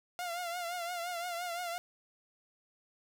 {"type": "tone with vibrato", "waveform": "sawtooth", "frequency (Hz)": 698.5, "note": "F5", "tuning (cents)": 0, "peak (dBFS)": -32, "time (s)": [0.19, 1.78], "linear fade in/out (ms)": 0, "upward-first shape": "triangle", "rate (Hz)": 5.8, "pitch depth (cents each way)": 74, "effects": ["10-bit"]}